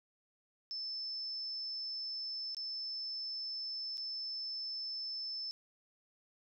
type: tone with dropouts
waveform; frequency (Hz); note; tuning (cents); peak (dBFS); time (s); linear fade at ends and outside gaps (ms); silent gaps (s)
sine; 5270; E8; -1; -38; 0.71-5.51; 0; 2.547-2.568 / 3.972-3.979
effects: none